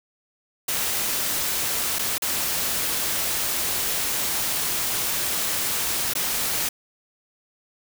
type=noise with dropouts; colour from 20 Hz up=white; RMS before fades=-25 dBFS; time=0.68-6.69 s; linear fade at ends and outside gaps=5 ms; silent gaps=1.987-1.991 / 2.182-2.22 / 6.137-6.151 s; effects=none